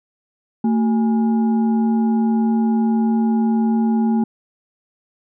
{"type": "tone with frequency modulation", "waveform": "sine", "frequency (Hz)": 224.6, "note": "A3", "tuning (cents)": 36, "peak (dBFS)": -14, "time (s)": [0.64, 4.24], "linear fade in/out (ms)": 5, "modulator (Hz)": 603, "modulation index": 0.4, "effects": []}